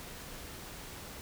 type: silence
effects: pink hiss -46 dBFS RMS until 1.21 s